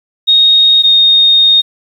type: tone pair in turn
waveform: sine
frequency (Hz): 3729 / 3701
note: A#7 / A#7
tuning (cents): 0 / -13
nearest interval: unison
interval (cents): 13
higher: first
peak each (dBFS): -4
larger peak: neither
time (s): 0.27-0.83 / 0.83-1.62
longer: second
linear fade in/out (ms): 20
effects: 7-bit